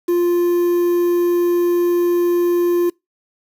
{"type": "tone with quantisation", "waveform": "triangle", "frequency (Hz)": 349.2, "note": "F4", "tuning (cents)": 0, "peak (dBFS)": -11, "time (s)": [0.08, 2.9], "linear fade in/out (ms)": 10, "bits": 6, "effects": ["noise-tail reverb RT60 0.2 s tail -25 dB re dry"]}